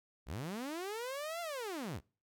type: linear two-way sweep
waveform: sawtooth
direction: up then down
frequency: 48.95 to 698.5 to 48.95 Hz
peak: -35 dBFS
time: 0.26-2.01 s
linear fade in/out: 50 ms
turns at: 1.41 s
effects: noise-tail reverb RT60 0.4 s tail -26 dB re dry